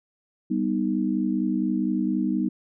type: chord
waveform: sine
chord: G augmented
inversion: none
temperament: equal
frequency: 196 / 246.9 / 311.1 Hz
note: G3 / B3 / D#4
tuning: 0 / 0 / 0 cents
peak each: -26 dBFS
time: 0.5-2.49 s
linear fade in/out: 10 ms
effects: none